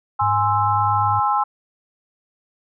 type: chord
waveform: sine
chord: Ab augmented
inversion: none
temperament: equal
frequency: 830.6 / 1046.5 / 1318.5 Hz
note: Ab5 / C6 / E6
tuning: 0 / 0 / 0 cents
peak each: -19 / -21 / -22 dBFS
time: 0.19-1.44 s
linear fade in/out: 10 ms
type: tone with vibrato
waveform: sine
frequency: 103.83 Hz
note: G#2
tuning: in tune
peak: -24 dBFS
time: 0.21-1.2 s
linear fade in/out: 10 ms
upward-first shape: triangle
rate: 8.8 Hz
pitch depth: 25 cents each way
effects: none